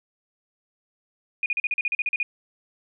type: tone bursts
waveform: sine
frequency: 2455 Hz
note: D#7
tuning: 24 cents flat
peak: -21 dBFS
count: 12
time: 1.43-2.23 s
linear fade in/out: 2 ms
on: 30 ms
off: 40 ms
effects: none